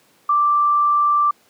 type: tone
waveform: sine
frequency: 1174.7 Hz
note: D6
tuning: in tune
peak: -13 dBFS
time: 0.29-1.31 s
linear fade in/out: 5 ms
effects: pink hiss -56 dBFS RMS until 1.49 s + high-pass 200 Hz 12 dB/octave